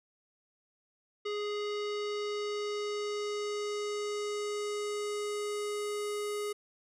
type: tone with low-pass filter sweep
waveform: square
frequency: 415.3 Hz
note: G#4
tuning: in tune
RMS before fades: -35 dBFS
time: 1.25-6.53 s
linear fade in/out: 10 ms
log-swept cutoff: 4000 to 11000 Hz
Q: 1.6
effects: none